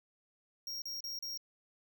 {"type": "tone bursts", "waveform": "square", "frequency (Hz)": 5588, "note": "F8", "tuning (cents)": 0, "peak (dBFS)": -39, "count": 4, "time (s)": [0.67, 1.375], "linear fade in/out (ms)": 2, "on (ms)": 150, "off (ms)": 35, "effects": []}